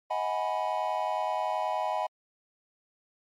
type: chord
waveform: triangle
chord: G# minor seventh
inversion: second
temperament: equal with one note detuned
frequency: 631.7 / 740 / 830.6 / 987.8 Hz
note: D#5 / F#5 / G#5 / B5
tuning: +26 / 0 / 0 / 0 cents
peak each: -31 dBFS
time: 0.1-2.07 s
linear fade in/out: 10 ms
effects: MP3 64 kbps